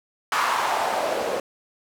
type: noise with band-pass filter sweep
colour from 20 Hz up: white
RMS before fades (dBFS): -24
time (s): 0.32-1.4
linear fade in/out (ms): 2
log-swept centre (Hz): 1200 to 480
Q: 3
effects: none

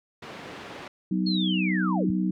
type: band-pass noise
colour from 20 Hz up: pink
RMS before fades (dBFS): -41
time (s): 0.22-0.88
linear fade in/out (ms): 5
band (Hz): 180 to 3100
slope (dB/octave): 12
type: harmonic tone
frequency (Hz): 62.4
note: B1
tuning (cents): +19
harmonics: 3 / 4 / 5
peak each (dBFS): -24 / -32 / -29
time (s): 1.11-2.31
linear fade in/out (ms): 5
type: linear sweep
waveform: sine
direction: down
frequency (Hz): 4365 to 45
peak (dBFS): -28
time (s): 1.26-2.11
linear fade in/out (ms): 10
effects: none

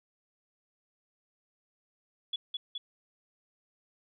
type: tone with echo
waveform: sine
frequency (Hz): 3402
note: G#7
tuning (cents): +41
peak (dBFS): -30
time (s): 2.33-2.36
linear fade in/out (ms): 5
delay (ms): 210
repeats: 2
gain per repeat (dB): -2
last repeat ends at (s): 2.78
effects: none

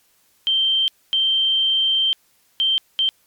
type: tone bursts at uneven times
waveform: sine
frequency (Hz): 3136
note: G7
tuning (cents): 0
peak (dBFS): -15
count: 4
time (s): 0.47-0.88 / 1.13-2.13 / 2.6-2.78 / 2.99-3.09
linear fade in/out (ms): 0
effects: white hiss -60 dBFS RMS until 3.26 s + MP3 96 kbps

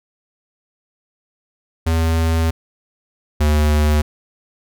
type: tone pair in turn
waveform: square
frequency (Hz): 81.6 / 75.32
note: E2 / D2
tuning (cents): -17 / +44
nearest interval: minor second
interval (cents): 139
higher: first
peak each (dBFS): -15 / -13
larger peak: second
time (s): 1.86-2.51 / 3.4-4.02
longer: first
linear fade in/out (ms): 10
effects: none

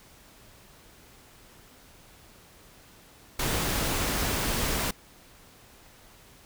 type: noise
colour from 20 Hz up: pink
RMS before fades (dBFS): -28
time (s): 3.39-4.91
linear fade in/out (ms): 5
effects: pink hiss -54 dBFS RMS until 6.45 s

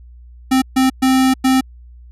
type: tone bursts at uneven times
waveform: square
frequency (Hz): 261.6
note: C4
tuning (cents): 0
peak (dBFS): -11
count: 4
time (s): 0.51-0.62 / 0.76-0.9 / 1.02-1.34 / 1.44-1.61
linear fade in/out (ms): 10
effects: added 60 Hz sine -37 dBFS peak until 2.11 s + resampled to 32000 Hz

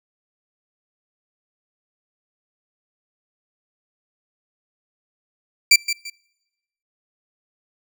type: tone with echo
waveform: 20% pulse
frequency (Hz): 2346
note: D7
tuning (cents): -2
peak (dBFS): -4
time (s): 5.71-5.76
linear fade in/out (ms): 5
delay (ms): 170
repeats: 2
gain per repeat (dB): -11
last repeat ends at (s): 6.1
effects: noise-tail reverb RT60 1.0 s tail -26 dB re dry

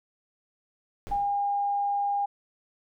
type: noise with exponential decay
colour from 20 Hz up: brown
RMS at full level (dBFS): -35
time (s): 1.07-1.48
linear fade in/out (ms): 0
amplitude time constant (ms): 89
type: tone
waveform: sine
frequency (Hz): 808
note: G#5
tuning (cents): -48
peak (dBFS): -24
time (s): 1.11-2.26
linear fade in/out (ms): 10
effects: none

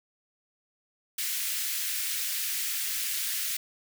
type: high-pass noise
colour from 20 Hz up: white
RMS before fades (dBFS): -31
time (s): 1.18-3.57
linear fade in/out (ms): 5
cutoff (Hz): 1700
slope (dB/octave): 24
effects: none

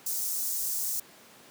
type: high-pass noise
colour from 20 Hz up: white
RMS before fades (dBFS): -31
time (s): 0.06-1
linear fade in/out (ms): 5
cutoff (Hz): 5700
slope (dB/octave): 24
effects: pink hiss -53 dBFS RMS until 1.5 s + high-pass 200 Hz 12 dB/octave

